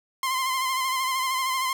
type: tone with vibrato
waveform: sawtooth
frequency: 1044 Hz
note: C6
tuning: 4 cents flat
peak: -20 dBFS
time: 0.23-1.73 s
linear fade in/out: 2 ms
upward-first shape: sine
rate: 13 Hz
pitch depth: 41 cents each way
effects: none